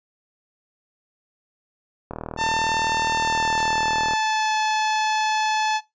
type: click train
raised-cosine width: 1 ms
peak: -16 dBFS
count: 81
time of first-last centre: 2.11-4.135 s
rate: 39.5 Hz
type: tone with pitch glide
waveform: sawtooth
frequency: 895 to 864 Hz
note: A5 to A5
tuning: +29 to -32 cents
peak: -16 dBFS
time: 2.37-5.81 s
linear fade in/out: 50 ms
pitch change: -61 cents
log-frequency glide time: 3.14-4.56 s
type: noise with exponential decay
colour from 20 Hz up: blue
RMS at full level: -30 dBFS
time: 3.58-3.85 s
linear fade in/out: 5 ms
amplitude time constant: 57 ms
effects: noise-tail reverb RT60 0.2 s tail -20 dB re dry + resampled to 16000 Hz